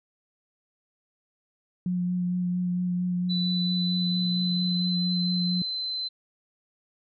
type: tone with vibrato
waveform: sine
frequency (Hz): 179.1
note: F3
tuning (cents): +44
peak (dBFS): -24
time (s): 1.86-5.62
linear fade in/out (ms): 2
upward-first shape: sine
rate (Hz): 4.4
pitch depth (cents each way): 14
type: tone with pitch glide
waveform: sine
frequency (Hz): 3979 to 4063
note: B7 to B7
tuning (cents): +12 to +48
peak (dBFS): -28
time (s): 3.29-6.09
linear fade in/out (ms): 20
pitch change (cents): +36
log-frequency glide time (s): 3.4-5.32
effects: none